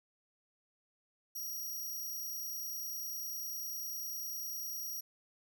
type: tone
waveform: 10% pulse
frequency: 5710 Hz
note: F8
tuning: 37 cents sharp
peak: -33 dBFS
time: 1.35-5.01 s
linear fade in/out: 10 ms
effects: none